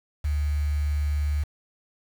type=tone with quantisation; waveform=sine; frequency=73.42 Hz; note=D2; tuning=in tune; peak=-22 dBFS; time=0.24-1.44 s; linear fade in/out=10 ms; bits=7; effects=none